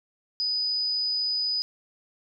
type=tone; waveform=sine; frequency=4978 Hz; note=D#8; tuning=in tune; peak=-24 dBFS; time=0.4-1.62 s; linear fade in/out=0 ms; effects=none